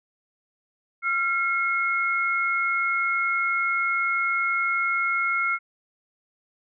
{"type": "tone pair together", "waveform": "sine", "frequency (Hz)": [1374.8, 2166], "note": ["F6", "C#7"], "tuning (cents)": [-28, -41], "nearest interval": "minor sixth", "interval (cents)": 787, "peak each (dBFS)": -24, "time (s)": [1.02, 5.59], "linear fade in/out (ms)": 50, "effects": []}